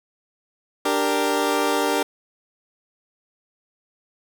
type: chord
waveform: 20% pulse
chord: G minor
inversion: second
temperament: equal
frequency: 293.7 / 392 / 466.2 Hz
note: D4 / G4 / Bb4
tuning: 0 / 0 / 0 cents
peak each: -19 dBFS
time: 0.85-2.03 s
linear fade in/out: 5 ms
effects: none